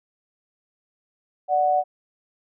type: tone pair together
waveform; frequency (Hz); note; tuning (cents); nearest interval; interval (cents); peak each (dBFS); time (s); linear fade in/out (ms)
sine; 587.8 / 740; D5 / F#5; +1 / 0; major third; 399; -23 / -18; 1.48-1.84; 50
effects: none